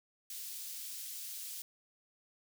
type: high-pass noise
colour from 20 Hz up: white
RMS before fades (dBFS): -44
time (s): 0.3-1.62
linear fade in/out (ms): 2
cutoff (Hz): 3700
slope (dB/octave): 12
effects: none